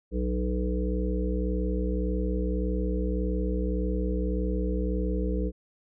harmonic tone with a mistuned harmonic, 61.74 Hz, B1, in tune, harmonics 1 / 3 / 5 / 7 / 8, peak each -27 / -32 / -34 / -35 / -36 dBFS, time 0.11-5.52 s, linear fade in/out 50 ms, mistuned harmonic 1, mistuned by -66 cents, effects none

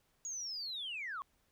sine linear sweep, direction down, 6760 to 1046.5 Hz, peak -38 dBFS, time 0.25-1.22 s, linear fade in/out 0 ms, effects tanh soft clip ceiling -34 dBFS + pink hiss -75 dBFS RMS until 1.51 s

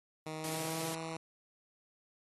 10% pulse tone with pitch glide, 156.8 to 162.42 Hz, D#3 to E3, +14 to -25 cents, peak -31 dBFS, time 0.26-1.17 s, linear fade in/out 5 ms, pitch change +61 cents, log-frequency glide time 0.37-0.81 s
white high-pass noise, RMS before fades -42 dBFS, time 0.44-0.95 s, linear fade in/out 0 ms, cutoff 230 Hz, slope 12 dB/octave
effects AAC 32 kbps

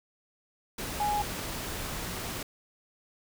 sine tone in noise, 830.6 Hz, G#5, in tune, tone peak -26 dBFS, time 1-1.22 s, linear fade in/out 5 ms, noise pink, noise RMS -36 dBFS, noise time 0.78-2.43 s, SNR +7 dB, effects none

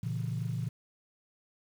sine chord, A# diminished, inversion none, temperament just, 116.54 / 139.85 / 167.82 Hz, A#2 / C#3 / E3, 0 / +16 / +31 cents, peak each -33 / -36 / -36 dBFS, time 0.03-0.69 s, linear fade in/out 5 ms, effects tanh soft clip ceiling -24 dBFS + 9-bit

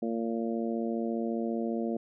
harmonic tone, 114.7 Hz, A#2, 28 cents flat, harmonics 2 / 3 / 4 / 5 / 6, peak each -31 / -35 / -37 / -39 / -41 dBFS, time 0.02-1.97 s, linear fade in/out 5 ms, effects none

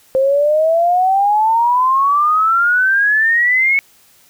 sine exponential sweep, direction up, 523.3 to 2217 Hz, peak -10 dBFS, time 0.15-3.79 s, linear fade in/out 0 ms, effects white hiss -50 dBFS RMS until 4.29 s

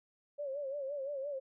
sine tone with vibrato, 558 Hz, C#5, 11 cents sharp, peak -36 dBFS, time 0.38-1.4 s, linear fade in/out 20 ms, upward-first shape sine, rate 5.8 Hz, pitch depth 93 cents each way, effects none

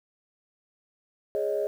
sine chord, Ab suspended fourth, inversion none, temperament equal, 415.3 / 554.4 / 622.3 Hz, Ab4 / Db5 / Eb5, 0 / 0 / 0 cents, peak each -28 / -30 / -29 dBFS, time 1.35-1.67 s, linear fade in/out 0 ms, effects tanh soft clip ceiling -16 dBFS + 9-bit

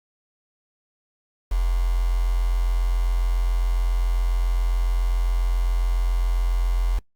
sine tone with quantisation, 43.65 Hz, F1, in tune, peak -18 dBFS, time 1.51-6.99 s, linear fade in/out 10 ms, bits 6, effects noise-tail reverb RT60 0.1 s tail -23 dB re dry + Opus 48 kbps

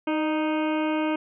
harmonic tone with a mistuned harmonic, 311.1 Hz, D#4, in tune, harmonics 1 / 2 / 3 / 4 / 5 / 7 / 8 / 9 / 10, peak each -24 / -30 / -32 / -37 / -38 / -39 / -39 / -42 / -47 dBFS, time 0.07-1.16 s, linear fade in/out 5 ms, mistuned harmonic 2, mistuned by -31 cents, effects none

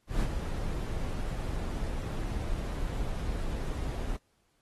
brown noise with ADSR envelope, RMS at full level -26 dBFS, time 0.07-4.17 s, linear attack 140 ms, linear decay 62 ms, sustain -7 dB, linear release 12 ms, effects pink hiss -73 dBFS RMS until 4.61 s + AAC 32 kbps

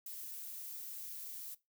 violet noise with ADSR envelope, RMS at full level -43 dBFS, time 0.06-1.55 s, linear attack 5 ms, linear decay 6 ms, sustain -3 dB, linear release 11 ms, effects noise-tail reverb RT60 0.2 s tail -18 dB re dry

